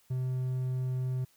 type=tone; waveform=triangle; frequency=128.3 Hz; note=C3; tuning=34 cents flat; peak=-27 dBFS; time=0.1-1.25 s; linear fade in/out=10 ms; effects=white hiss -66 dBFS RMS until 1.36 s